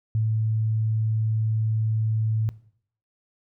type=tone; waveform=sine; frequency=110 Hz; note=A2; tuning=in tune; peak=-20 dBFS; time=0.15-2.49 s; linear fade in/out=0 ms; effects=noise-tail reverb RT60 0.6 s tail -19 dB re dry